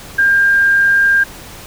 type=tone; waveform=sine; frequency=1601 Hz; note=G6; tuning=36 cents sharp; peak=-8 dBFS; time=0.18-1.24 s; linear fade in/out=10 ms; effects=pink hiss -34 dBFS RMS until 1.66 s